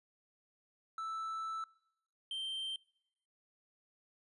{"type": "tone pair in turn", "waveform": "triangle", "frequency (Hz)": [1318.5, 3136], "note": ["E6", "G7"], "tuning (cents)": [0, 0], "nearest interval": "octave + minor third", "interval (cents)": 1500, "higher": "second", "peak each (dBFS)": [-36, -36], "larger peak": "neither", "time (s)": [[0.98, 1.64], [2.31, 2.76]], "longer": "first", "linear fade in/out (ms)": 2, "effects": ["noise-tail reverb RT60 0.8 s tail -24 dB re dry", "resampled to 24000 Hz"]}